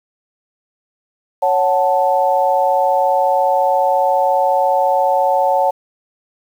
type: chord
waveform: sine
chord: F# minor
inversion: second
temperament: equal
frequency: 554.4 / 740 / 880 Hz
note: C#5 / F#5 / A5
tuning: 0 / 0 / 0 cents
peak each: -16 dBFS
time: 1.42-5.71 s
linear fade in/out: 10 ms
effects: 7-bit